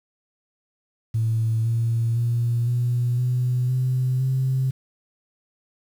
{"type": "tone with pitch steps", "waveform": "sine", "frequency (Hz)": [112.4, 115.36, 118.4, 121.52, 124.72, 128, 131.37], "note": ["A2", "A#2", "A#2", "B2", "B2", "C3", "C3"], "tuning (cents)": [37, -18, 27, -28, 17, -38, 7], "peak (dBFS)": -18, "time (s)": [1.14, 4.71], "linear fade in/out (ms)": 10, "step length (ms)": 510, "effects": ["tanh soft clip ceiling -14 dBFS", "8-bit"]}